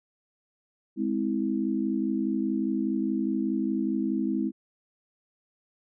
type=chord; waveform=sine; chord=Ab augmented; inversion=none; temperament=just; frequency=207.7 / 259.6 / 324.5 Hz; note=Ab3 / C4 / E4; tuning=0 / -13 / -27 cents; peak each=-29 dBFS; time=0.96-4.52 s; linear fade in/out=50 ms; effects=none